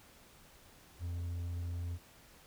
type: tone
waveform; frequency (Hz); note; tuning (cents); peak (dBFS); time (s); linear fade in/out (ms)
triangle; 86.5; F2; -16; -34; 0.99-1.99; 50
effects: pink hiss -60 dBFS RMS until 2.46 s